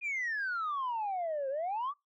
sine exponential two-way sweep, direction down then up, 2475 to 524 to 1200 Hz, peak -30 dBFS, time 0.01-1.94 s, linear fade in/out 50 ms, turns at 1.49 s, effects noise-tail reverb RT60 0.2 s tail -25 dB re dry + tanh soft clip ceiling -29 dBFS

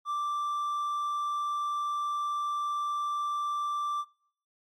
triangle tone, 1174.7 Hz, D6, in tune, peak -27 dBFS, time 0.05-4.05 s, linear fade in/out 50 ms, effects noise-tail reverb RT60 0.6 s tail -23 dB re dry + AAC 48 kbps

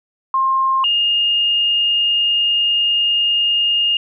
sine tone pair in turn, 1062 / 2835 Hz, C6 / F7, +25 / +25 cents, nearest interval octave + perfect fourth, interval 1700 cents, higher second, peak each -13 dBFS, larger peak neither, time 0.34-0.84 / 0.84-3.97 s, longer second, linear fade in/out 2 ms, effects none

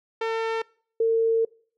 sawtooth / sine tone pair in turn, 450.5 / 453.1 Hz, A4 / A#4, +41 / -49 cents, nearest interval unison, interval 10 cents, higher second, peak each -20 / -18 dBFS, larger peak second, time 0.21-0.62 / 1-1.45 s, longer second, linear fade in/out 5 ms, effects noise-tail reverb RT60 0.5 s tail -24 dB re dry + low-pass 3000 Hz 12 dB/octave

